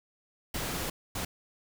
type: noise bursts at uneven times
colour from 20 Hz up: pink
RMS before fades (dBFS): -34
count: 2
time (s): 0.54-0.9 / 1.15-1.25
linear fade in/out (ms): 5
effects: none